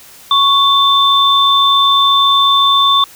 sine tone pair together, 1108.7 / 3546 Hz, C#6 / A7, 0 / +13 cents, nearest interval octave + minor sixth, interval 2013 cents, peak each -10 dBFS, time 0.31-3.04 s, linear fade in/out 2 ms, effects white hiss -39 dBFS RMS until 3.15 s

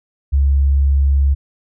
sine tone, 69.3 Hz, C#2, in tune, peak -10 dBFS, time 0.32-1.35 s, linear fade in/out 20 ms, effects none

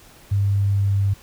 sine tone with pitch glide, 99.9 to 99.1 Hz, G2 to G2, +33 to +19 cents, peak -16 dBFS, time 0.31-1.14 s, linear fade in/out 10 ms, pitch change -14 cents, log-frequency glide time 0.62-0.95 s, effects pink hiss -48 dBFS RMS until 1.22 s

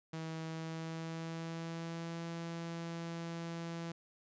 sawtooth tone with pitch glide, 161.2 to 167.56 Hz, E3 to E3, -38 to +29 cents, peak -36 dBFS, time 0.13-3.92 s, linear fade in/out 5 ms, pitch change +67 cents, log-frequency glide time 0.46-2.25 s, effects resampled to 16000 Hz

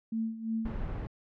sine tone with tremolo, 224 Hz, A3, 31 cents sharp, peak -28 dBFS, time 0.12-0.74 s, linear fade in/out 5 ms, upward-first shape sine, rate 2.9 Hz, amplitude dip 75%
brown noise, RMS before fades -35 dBFS, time 0.65-1.07 s, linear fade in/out 5 ms
effects low-pass 2000 Hz 12 dB/octave

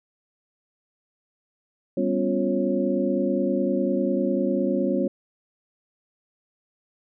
sine tone cluster, 197.3 / 247.7 / 277.6 / 353.5 / 547 Hz, G3 / B3 / C#4 / F4 / C#5, +11 / +5 / +3 / +21 / -23 cents, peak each -27 dBFS, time 1.97-5.08 s, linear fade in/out 5 ms, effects none

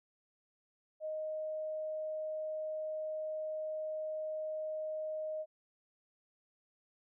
sine tone, 622.3 Hz, D#5, in tune, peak -36 dBFS, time 1-5.46 s, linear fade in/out 50 ms, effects none

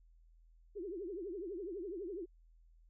sine tone with vibrato, 371.6 Hz, F#4, 7 cents sharp, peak -40 dBFS, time 0.75-2.26 s, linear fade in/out 20 ms, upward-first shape triangle, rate 12 Hz, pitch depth 260 cents each way, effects added 41 Hz sine -61 dBFS peak until 2.89 s

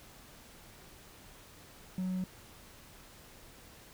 triangle tone, 185 Hz, F#3, in tune, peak -29 dBFS, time 1.98-2.24 s, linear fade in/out 2 ms, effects tanh soft clip ceiling -26 dBFS + pink hiss -55 dBFS RMS until 3.93 s

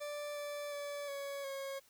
40% pulse tone with pitch steps, 587 / 583 / 576 / 560 / 546 Hz, D5 / D5 / D5 / C#5 / C#5, -1 / -13 / -34 / +18 / -26 cents, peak -39 dBFS, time 0-1.8 s, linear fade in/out 20 ms, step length 360 ms, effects white hiss -67 dBFS RMS until 1.89 s

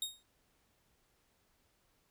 sawtooth tone with exponential decay, 3729 Hz, A#7, in tune, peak -29 dBFS, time 0.02-0.23 s, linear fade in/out 2 ms, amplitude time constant 44 ms, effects pink hiss -74 dBFS RMS until 2.1 s

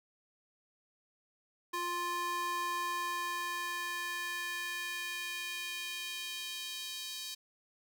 square tone with high-pass filter sweep, 349.6 Hz, F4, 2 cents sharp, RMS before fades -38 dBFS, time 1.73-7.35 s, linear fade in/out 10 ms, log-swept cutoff 760 to 4000 Hz, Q 1.9, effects none

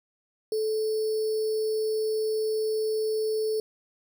sine tone with sample-and-hold, 435 Hz, A4, 20 cents flat, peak -24 dBFS, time 0.52-3.6 s, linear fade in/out 2 ms, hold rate 4900 Hz, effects none

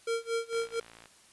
square tone with tremolo, 460.2 Hz, A#4, 22 cents flat, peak -28 dBFS, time 0.07-0.8 s, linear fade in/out 5 ms, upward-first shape sine, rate 4.4 Hz, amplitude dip 95%
click train, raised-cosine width 0.3 ms, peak -34 dBFS, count 31, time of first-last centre 0.53-1.057 s, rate 56.9 Hz
effects white hiss -59 dBFS RMS until 1.32 s + resampled to 24000 Hz

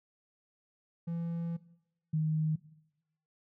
triangle / sine tone pair in turn, 168.4 / 156.06 Hz, E3 / D#3, +37 / +6 cents, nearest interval minor second, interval 131 cents, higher first, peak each -31 / -27 dBFS, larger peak second, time 1.07-1.57 / 2.13-2.56 s, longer first, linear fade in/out 10 ms, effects noise-tail reverb RT60 0.8 s tail -18 dB re dry

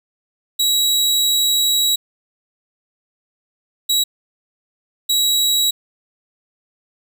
sawtooth tone bursts at uneven times, 3876 Hz, B7, 33 cents flat, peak -11 dBFS, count 3, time 0.59-1.96 / 3.89-4.04 / 5.09-5.71 s, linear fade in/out 10 ms, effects none

